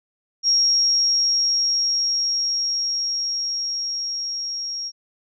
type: tone with level ramp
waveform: sine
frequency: 5588 Hz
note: F8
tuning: in tune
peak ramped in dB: -14 to -26 dBFS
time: 0.43-4.92 s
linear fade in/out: 50 ms
effects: none